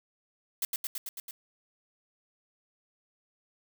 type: noise with echo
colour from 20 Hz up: blue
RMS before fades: -30 dBFS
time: 0.62-0.65 s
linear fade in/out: 2 ms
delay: 110 ms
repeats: 6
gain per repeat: -2 dB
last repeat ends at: 1.31 s
effects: none